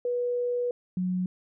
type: tone pair in turn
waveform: sine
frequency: 487.8 / 182.72 Hz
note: B4 / F#3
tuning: -21 / -21 cents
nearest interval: octave + perfect fourth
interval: 1700 cents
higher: first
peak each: -25 dBFS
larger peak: neither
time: 0.05-0.71 / 0.97-1.26 s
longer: first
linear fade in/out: 2 ms
effects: none